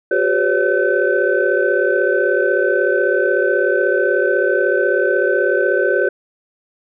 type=tone cluster; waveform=sine; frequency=365.8 / 402 / 509 / 563 / 1523 Hz; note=F#4 / G4 / C5 / C#5 / F#6; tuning=-20 / +44 / -48 / +27 / +50 cents; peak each=-19 dBFS; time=0.11-6.09 s; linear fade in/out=5 ms; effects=tanh soft clip ceiling -3 dBFS